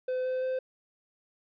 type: tone with pitch steps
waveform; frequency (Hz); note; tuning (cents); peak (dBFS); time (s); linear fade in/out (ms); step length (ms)
triangle; 510 / 513.5 / 517.1; C5 / C5 / C5; -44 / -33 / -20; -26; 0.08-0.59; 5; 170
effects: resampled to 11025 Hz + 11-bit